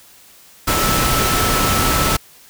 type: tone in noise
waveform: sine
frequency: 1314 Hz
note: E6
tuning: 6 cents flat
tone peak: -21 dBFS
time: 0.67-2.17 s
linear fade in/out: 10 ms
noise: pink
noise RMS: -17 dBFS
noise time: 0.67-2.17 s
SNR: -7 dB
effects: white hiss -46 dBFS RMS until 2.49 s